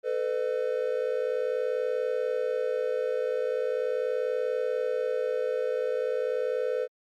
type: tone cluster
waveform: triangle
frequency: 442.6 / 503 / 607 Hz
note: A4 / B4 / D#5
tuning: +10 / +32 / -43 cents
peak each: -29 / -26 / -34 dBFS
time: 0.03-6.88 s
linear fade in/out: 50 ms
effects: Opus 48 kbps